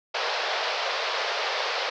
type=band-pass noise; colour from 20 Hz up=pink; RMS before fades=-28 dBFS; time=0.14-1.9 s; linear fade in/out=10 ms; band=460 to 5200 Hz; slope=48 dB/octave; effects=none